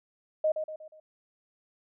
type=tone with echo; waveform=sine; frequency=622.3 Hz; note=D#5; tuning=in tune; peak=-22 dBFS; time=0.44-0.52 s; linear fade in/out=5 ms; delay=120 ms; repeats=4; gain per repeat=-7 dB; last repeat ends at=1 s; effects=none